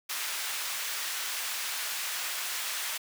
pink high-pass noise, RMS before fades -34 dBFS, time 0.09-2.98 s, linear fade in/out 10 ms, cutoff 1500 Hz, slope 12 dB/octave, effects none

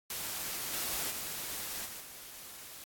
white noise with level steps, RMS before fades -38 / -35 / -39 / -44 / -48 dBFS, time 0.1-2.84 s, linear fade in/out 2 ms, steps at 0.73 / 1.1 / 1.85 / 2 s, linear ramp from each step 10 ms, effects AAC 64 kbps

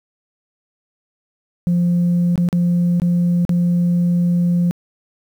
sine tone with dropouts, 174.61 Hz, F3, in tune, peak -11 dBFS, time 1.67-4.71 s, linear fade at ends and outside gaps 0 ms, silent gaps 2.357-2.378 / 2.488-2.528 / 2.999-3.019 / 3.451-3.493 s, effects tanh soft clip ceiling -11 dBFS + 8-bit

